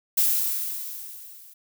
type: noise with level ramp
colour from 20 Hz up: violet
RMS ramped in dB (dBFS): -19 to -49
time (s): 0.17-1.54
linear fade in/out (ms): 10
effects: none